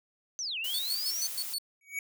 sine linear two-way sweep, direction down then up, 6272 to 2500 to 6272 Hz, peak -32 dBFS, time 0.39-1.27 s, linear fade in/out 0 ms, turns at 0.58 s
blue noise, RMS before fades -38 dBFS, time 0.64-1.54 s, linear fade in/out 5 ms
sawtooth tone bursts, 4435 Hz, C#8, in tune, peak -28 dBFS, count 6, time 0.74-1.584 s, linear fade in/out 2 ms, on 49 ms, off 110 ms
square tone with exponential growth, 2253 Hz, C#7, 28 cents sharp, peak -29 dBFS, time 1.81-1.99 s, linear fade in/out 2 ms, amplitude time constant 37 ms
effects none

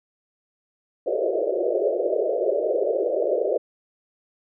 white band-pass noise, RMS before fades -23 dBFS, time 1.06-3.58 s, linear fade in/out 10 ms, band 350 to 640 Hz, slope 96 dB/octave, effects none

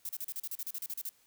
violet noise bursts, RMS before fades -38 dBFS, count 14, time 0.05-1.092 s, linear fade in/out 2 ms, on 41 ms, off 36 ms, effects white hiss -67 dBFS RMS until 1.26 s

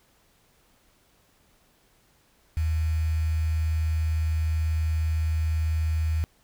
sine tone with quantisation, 79.5 Hz, D#2, 38 cents sharp, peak -22 dBFS, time 2.57-6.24 s, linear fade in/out 0 ms, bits 7, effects pink hiss -63 dBFS RMS until 6.43 s

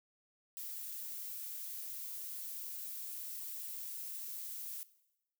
violet noise with high-pass filter sweep, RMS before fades -44 dBFS, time 0.57-4.83 s, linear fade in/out 0 ms, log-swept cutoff 1200 to 200 Hz, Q 0.93, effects noise-tail reverb RT60 0.9 s tail -18 dB re dry

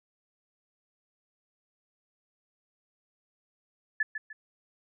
sine tone with echo, 1731 Hz, A6, 29 cents flat, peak -23 dBFS, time 4-4.03 s, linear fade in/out 5 ms, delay 150 ms, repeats 2, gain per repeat -9 dB, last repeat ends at 4.33 s, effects none

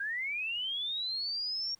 sine linear sweep, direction up, 1578 to 5588 Hz, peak -32 dBFS, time 0-1.75 s, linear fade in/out 5 ms, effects pink hiss -67 dBFS RMS until 1.79 s

